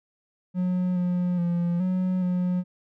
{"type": "tone with pitch steps", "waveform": "triangle", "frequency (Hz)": [181.5, 178.5, 172.8, 184.3, 180.2], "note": ["F#3", "F3", "F3", "F#3", "F#3"], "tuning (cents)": [-33, 38, -18, -7, -45], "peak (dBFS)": -20, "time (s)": [0.54, 2.64], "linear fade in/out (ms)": 50, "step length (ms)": 420, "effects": []}